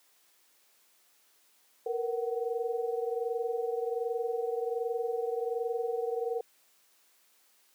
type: tone cluster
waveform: sine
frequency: 461.2 / 482.5 / 751 Hz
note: A#4 / B4 / F#5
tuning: -19 / -40 / +26 cents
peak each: -31 / -34 / -39 dBFS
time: 1.86-6.41 s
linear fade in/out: 5 ms
effects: white hiss -66 dBFS RMS until 7.74 s + high-pass 300 Hz 12 dB/octave